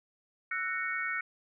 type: chord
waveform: sine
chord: F# dominant seventh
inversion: third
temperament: just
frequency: 1332 / 1480 / 1850 / 2220 Hz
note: E6 / F#6 / A#6 / C#7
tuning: +18 / 0 / -14 / +2 cents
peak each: -39 / -36 / -37 / -35 dBFS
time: 0.51-1.21 s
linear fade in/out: 5 ms
effects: none